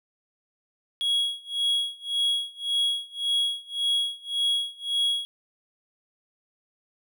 triangle tone with tremolo, 3322 Hz, G#7, in tune, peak -19 dBFS, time 1.01-5.25 s, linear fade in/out 0 ms, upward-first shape sine, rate 1.8 Hz, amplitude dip 95%, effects none

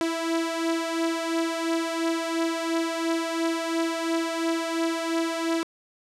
sawtooth beating tone pair, 329.2 / 332.1 Hz, E4 / E4, -2 / +13 cents, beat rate 2.9 Hz, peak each -22 / -26 dBFS, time 0.01-5.63 s, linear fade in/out 0 ms, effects low-pass 9000 Hz 12 dB/octave

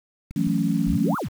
clicks, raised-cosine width 5 ms, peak -24 / -24 dBFS, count 2, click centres 0.31 / 0.472 s
sine chord, F# minor seventh, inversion third, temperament equal, 164.81 / 185 / 220 / 277.2 Hz, E3 / F#3 / A3 / C#4, 0 / 0 / 0 / 0 cents, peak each -25 dBFS, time 0.36-1.15 s, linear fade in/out 5 ms
sine exponential two-way sweep, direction up then down, 31.85 to 1472 to 73 Hz, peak -25 dBFS, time 0.86-1.29 s, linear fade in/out 20 ms, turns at 1.17 s
effects 7-bit

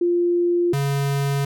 sine / square tone pair in turn, 348.5 / 139.91 Hz, F4 / C#3, -4 / +16 cents, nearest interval octave + major third, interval 1580 cents, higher first, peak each -16 / -20 dBFS, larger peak first, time 0.01-0.73 / 0.73-1.45 s, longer neither, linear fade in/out 5 ms, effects none

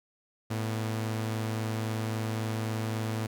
sawtooth tone pair together, 110 / 243.7 Hz, A2 / B3, 0 / -23 cents, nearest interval octave + major second, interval 1377 cents, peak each -26 / -37 dBFS, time 0.5-3.27 s, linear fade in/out 10 ms, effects none

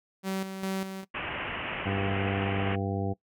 sawtooth tone with tremolo, 191.5 Hz, G3, 40 cents flat, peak -25 dBFS, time 0.23-1.05 s, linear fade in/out 50 ms, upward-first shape square, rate 2.5 Hz, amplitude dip 55%
white low-pass noise, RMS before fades -35 dBFS, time 1.14-2.76 s, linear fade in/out 10 ms, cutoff 3000 Hz, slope 96 dB/octave
harmonic tone, 98.1 Hz, G2, 2 cents sharp, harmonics 1 / 2 / 3 / 4 / 5 / 7 / 8, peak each -31 / -34 / -36 / -37 / -38 / -39 / -40 dBFS, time 1.85-3.14 s, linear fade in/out 20 ms
effects noise-tail reverb RT60 0.1 s tail -20 dB re dry

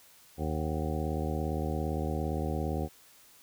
harmonic tone with a mistuned harmonic, 77.5 Hz, D#2, 6 cents flat, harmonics 1 / 2 / 3 / 4 / 5 / 6 / 7 / 9 / 10, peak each -33 / -36 / -38 / -39 / -40 / -41 / -41 / -43 / -43 dBFS, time 0.37-2.89 s, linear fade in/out 50 ms, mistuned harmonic 9, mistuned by +70 cents, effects white hiss -58 dBFS RMS until 3.42 s

